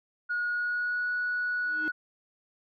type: tone with pitch glide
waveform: sine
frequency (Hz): 1446 to 1467.9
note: F#6 to F#6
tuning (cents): -40 to -14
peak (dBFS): -26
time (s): 0.29-1.92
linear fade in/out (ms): 20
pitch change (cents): +26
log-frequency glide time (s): 0.5-1.11
type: tone with exponential growth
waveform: triangle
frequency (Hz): 312.2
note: D#4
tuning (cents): +6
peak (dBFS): -28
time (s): 1.58-1.88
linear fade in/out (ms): 0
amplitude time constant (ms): 64
effects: tanh soft clip ceiling -23 dBFS